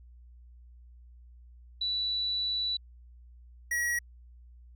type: tone pair in turn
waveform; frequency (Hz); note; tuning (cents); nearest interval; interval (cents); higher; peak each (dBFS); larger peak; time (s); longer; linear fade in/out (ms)
sine / square; 3951 / 1912.6; B7 / A#6; 0 / +44; octave + minor second; 1256; first; -28; neither; 1.81-2.77 / 3.71-3.99; first; 5
effects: added 60 Hz sine -50 dBFS peak until 4.75 s